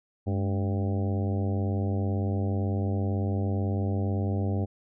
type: harmonic tone with a mistuned harmonic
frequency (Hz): 98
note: G2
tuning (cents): 0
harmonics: 1 / 2 / 3 / 4 / 5 / 6 / 7 / 8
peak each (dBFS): -26 / -32 / -36 / -38 / -40 / -42 / -43 / -44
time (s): 0.26-4.66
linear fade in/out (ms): 20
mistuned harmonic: 2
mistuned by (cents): +100
effects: none